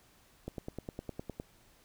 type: click train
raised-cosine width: 2 ms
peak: -25 dBFS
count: 10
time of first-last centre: 0.48-1.399 s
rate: 9.79 Hz
effects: pink hiss -64 dBFS RMS until 1.84 s